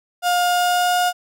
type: tone with pitch glide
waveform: 35% pulse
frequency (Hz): 710 to 716.2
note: F5 to F5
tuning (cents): +28 to +43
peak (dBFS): -14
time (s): 0.22-1.13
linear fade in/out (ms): 50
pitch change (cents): +15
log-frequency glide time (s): 0.41-0.95
effects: none